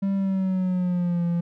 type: tone with pitch glide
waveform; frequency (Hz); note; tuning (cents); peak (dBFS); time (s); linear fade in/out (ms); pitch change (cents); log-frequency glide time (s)
triangle; 196 to 171.62; G3 to F3; 0 to -30; -19; 0.02-1.41; 10; -230; 0.15-1.24
effects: none